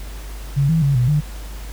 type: tone with pitch steps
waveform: sine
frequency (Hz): 139.7 / 162.1 / 139.8 / 123.3 / 149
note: C#3 / E3 / C#3 / B2 / D3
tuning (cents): +14 / -29 / +15 / -2 / +25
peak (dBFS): -13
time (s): 0.56-1.21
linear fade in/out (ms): 20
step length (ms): 130
effects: added 50 Hz sine -29 dBFS peak until 1.72 s + pink hiss -40 dBFS RMS until 1.72 s